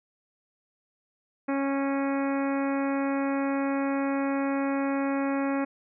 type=harmonic tone; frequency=275.5 Hz; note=C#4; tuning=11 cents flat; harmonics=1 / 2 / 3 / 4 / 5 / 6 / 7 / 8 / 9; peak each=-26 / -32 / -36 / -38 / -40 / -42 / -43 / -44 / -45 dBFS; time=1.48-5.65 s; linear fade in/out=10 ms; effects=none